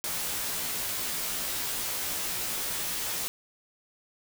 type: noise with comb filter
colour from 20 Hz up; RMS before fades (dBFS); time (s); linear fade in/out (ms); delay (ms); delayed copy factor
white; -32; 0.04-3.28; 0; 15; -0.9
effects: none